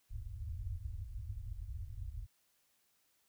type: low-pass noise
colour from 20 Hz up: white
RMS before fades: -43 dBFS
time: 0.09-2.27 s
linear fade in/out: 20 ms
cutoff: 110 Hz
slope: 96 dB/octave
effects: white hiss -75 dBFS RMS until 3.28 s